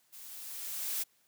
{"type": "noise with level ramp", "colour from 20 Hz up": "blue", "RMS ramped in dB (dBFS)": [-50, -33], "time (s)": [0.12, 1.04], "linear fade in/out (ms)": 20, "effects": ["white hiss -70 dBFS RMS until 1.27 s", "high-pass 100 Hz 12 dB/octave"]}